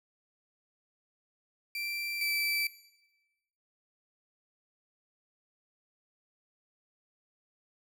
30% pulse tone pair in turn, 2349 / 2323 Hz, D7 / D7, 0 / -20 cents, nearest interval unison, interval 20 cents, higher first, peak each -32 / -26 dBFS, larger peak second, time 1.75-2.21 / 2.21-2.67 s, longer neither, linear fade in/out 2 ms, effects noise-tail reverb RT60 1.0 s tail -17 dB re dry

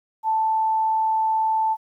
sine tone, 881 Hz, A5, 2 cents sharp, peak -18 dBFS, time 0.23-1.77 s, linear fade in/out 50 ms, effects 10-bit

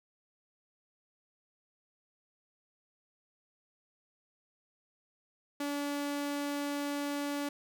sawtooth tone, 287.1 Hz, D4, 39 cents flat, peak -29 dBFS, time 5.6-7.49 s, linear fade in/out 5 ms, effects none

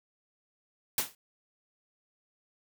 white noise with exponential decay, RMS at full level -24 dBFS, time 0.98-1.15 s, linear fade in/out 2 ms, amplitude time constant 35 ms, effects none

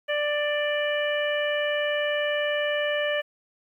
harmonic tone, 590 Hz, D5, 8 cents sharp, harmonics 1 / 2 / 3 / 4 / 5, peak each -25 / -38 / -29 / -35 / -33 dBFS, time 0.08-3.22 s, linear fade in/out 20 ms, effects 10-bit

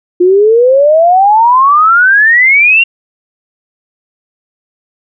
sine exponential sweep, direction up, 349.2 to 2800 Hz, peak -3 dBFS, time 0.2-2.84 s, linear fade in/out 10 ms, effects none

